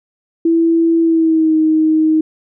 sine tone with pitch glide, 331 to 314.1 Hz, E4 to D#4, +7 to +16 cents, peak -9 dBFS, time 0.45-2.21 s, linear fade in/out 5 ms, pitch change -91 cents, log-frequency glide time 1.01-1.56 s, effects none

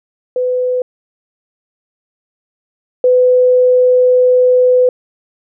sine tone pair in turn, 502 / 502 Hz, B4 / B4, +28 / +28 cents, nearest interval unison, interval 0 cents, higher neither, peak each -12 / -6 dBFS, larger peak second, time 0.36-0.82 / 3.04-4.89 s, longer second, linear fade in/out 2 ms, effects none

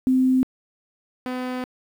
sine / sawtooth tone pair in turn, 258.6 / 252.8 Hz, C4 / B3, -20 / +41 cents, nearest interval unison, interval 39 cents, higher first, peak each -15 / -22 dBFS, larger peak first, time 0.07-0.43 / 1.26-1.64 s, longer second, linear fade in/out 0 ms, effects low-pass 3000 Hz 12 dB/octave + 8-bit

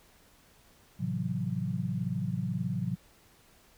sine chord, F# half-diminished seventh, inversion first, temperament just, 111 / 133.2 / 166.5 / 185 Hz, A2 / C3 / E3 / F#3, +16 / +31 / +18 / 0 cents, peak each -36 / -35 / -35 / -34 dBFS, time 0.99-2.96 s, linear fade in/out 20 ms, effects pink hiss -61 dBFS RMS until 3.77 s

